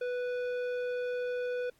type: tone with tanh clipping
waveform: sine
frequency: 493.9 Hz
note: B4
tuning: in tune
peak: -33 dBFS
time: 0.01-1.7 s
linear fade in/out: 5 ms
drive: 12 dB
effects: pink hiss -69 dBFS RMS until 1.79 s + AAC 64 kbps